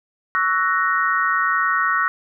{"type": "chord", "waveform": "sine", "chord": "F# dominant seventh", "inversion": "second", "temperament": "equal with one note detuned", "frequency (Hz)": [1122.3, 1318.5, 1480, 1864.7], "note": ["C#6", "E6", "F#6", "A#6"], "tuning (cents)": [21, 0, 0, 0], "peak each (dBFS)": -22, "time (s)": [0.35, 2.08], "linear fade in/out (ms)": 0, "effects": []}